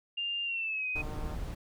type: tone with pitch glide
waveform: sine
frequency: 2800 to 2509 Hz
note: F7 to D#7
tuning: +4 to +14 cents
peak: -31 dBFS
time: 0.17-1.02 s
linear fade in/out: 10 ms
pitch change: -190 cents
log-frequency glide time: 0.44-0.87 s
type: noise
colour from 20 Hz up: brown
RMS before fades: -37 dBFS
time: 0.95-1.55 s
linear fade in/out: 10 ms
type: click train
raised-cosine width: 1 ms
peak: -32 dBFS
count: 60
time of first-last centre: 0.96-1.348 s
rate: 152 Hz
effects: none